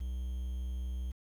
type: tone with quantisation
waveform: triangle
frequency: 62.5 Hz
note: B1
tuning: 21 cents sharp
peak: -32 dBFS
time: 0-1.12 s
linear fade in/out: 10 ms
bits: 10
effects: none